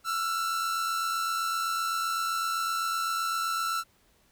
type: tone pair together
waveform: 45% pulse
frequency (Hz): 1334 / 1421.8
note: E6 / F6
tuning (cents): +20 / +31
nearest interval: minor second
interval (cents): 111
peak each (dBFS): -28 / -37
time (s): 0.04-3.84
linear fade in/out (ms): 50
effects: pink hiss -65 dBFS RMS until 4.31 s